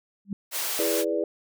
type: tone with exponential growth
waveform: sine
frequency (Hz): 198.5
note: G3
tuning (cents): +22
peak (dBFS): -23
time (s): 0.25-0.33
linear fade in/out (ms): 2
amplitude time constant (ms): 16
type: high-pass noise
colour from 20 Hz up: white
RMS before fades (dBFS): -29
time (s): 0.51-1.05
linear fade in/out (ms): 50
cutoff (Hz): 410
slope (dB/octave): 24
type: chord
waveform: sine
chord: E dominant seventh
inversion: none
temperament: equal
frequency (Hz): 329.6 / 415.3 / 493.9 / 587.3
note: E4 / G#4 / B4 / D5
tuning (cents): 0 / 0 / 0 / 0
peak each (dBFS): -29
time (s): 0.79-1.24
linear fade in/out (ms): 2
effects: none